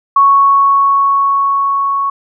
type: tone with level ramp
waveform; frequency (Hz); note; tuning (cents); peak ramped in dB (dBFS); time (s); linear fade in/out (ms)
sine; 1108.7; C#6; 0; -4 to -12; 0.16-2.1; 5
effects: none